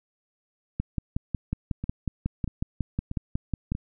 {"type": "two click trains", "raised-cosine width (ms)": 5, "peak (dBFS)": [-14, -19], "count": [17, 4], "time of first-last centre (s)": [[0.8, 3.72], [1.84, 3.751]], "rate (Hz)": [5.48, 1.57], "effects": []}